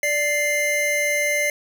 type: tone pair together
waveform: square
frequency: 587.3 / 2093 Hz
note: D5 / C7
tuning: 0 / 0 cents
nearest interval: octave + minor seventh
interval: 2200 cents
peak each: -25 / -21 dBFS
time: 0.03-1.5 s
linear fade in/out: 2 ms
effects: none